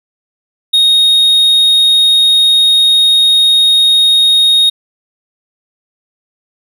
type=tone; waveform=triangle; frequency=3729 Hz; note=A#7; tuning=in tune; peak=-4 dBFS; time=0.73-4.7 s; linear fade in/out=10 ms; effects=none